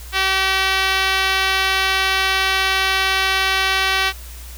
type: tone with band-pass filter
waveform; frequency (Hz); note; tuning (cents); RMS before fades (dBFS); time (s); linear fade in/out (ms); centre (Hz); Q
5% pulse; 382.9; G4; -41; -18; 0.12-4.13; 50; 1900; 0.51
effects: added 60 Hz sine -33 dBFS peak until 4.57 s + white hiss -40 dBFS RMS until 4.57 s